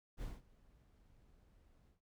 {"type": "noise with ADSR envelope", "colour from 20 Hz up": "brown", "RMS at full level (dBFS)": -43, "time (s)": [0.17, 2.01], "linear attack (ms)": 50, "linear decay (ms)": 190, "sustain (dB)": -24, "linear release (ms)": 120, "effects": []}